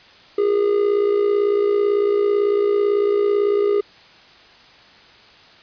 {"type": "tone with amplitude modulation", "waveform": "triangle", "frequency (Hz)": 408.2, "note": "G#4", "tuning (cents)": -30, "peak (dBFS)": -10, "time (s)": [0.38, 3.81], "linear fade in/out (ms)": 5, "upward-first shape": "sine", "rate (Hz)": 58, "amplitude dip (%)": 65, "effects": ["white hiss -47 dBFS RMS until 5.62 s", "resampled to 11025 Hz"]}